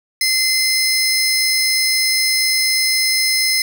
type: tone pair together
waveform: sawtooth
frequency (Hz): 2066 / 5197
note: C7 / E8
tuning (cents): -22 / -25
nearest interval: octave + major third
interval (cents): 1597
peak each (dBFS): -14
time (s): 0.21-3.62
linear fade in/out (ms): 2
effects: none